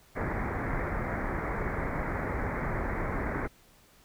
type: low-pass noise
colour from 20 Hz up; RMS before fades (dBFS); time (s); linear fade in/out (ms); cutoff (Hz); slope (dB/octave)
pink; -32; 0.15-3.48; 20; 2200; 96
effects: pink hiss -60 dBFS RMS until 4.04 s